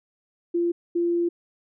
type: tone pair in turn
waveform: sine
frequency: 344 / 344 Hz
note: F4 / F4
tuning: -26 / -26 cents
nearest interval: unison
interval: 0 cents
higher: neither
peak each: -20 dBFS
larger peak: neither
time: 0.54-0.72 / 0.95-1.29 s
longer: second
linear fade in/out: 10 ms
effects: none